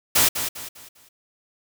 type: noise with echo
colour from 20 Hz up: white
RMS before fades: -17 dBFS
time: 0.15-0.29 s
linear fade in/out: 10 ms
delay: 200 ms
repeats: 4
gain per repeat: -9 dB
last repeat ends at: 1.09 s
effects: none